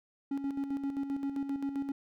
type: tone with tremolo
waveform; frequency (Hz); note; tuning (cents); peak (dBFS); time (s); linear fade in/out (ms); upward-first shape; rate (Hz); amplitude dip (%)
triangle; 277.2; C#4; 0; -28; 0.31-1.92; 5; square; 7.6; 55
effects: none